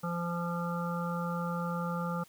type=harmonic tone; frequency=172.1 Hz; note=F3; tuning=25 cents flat; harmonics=1 / 3 / 5 / 7 / 8; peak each=-33 / -39 / -42 / -39 / -42 dBFS; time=0.03-2.24 s; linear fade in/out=10 ms; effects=white hiss -60 dBFS RMS until 2.28 s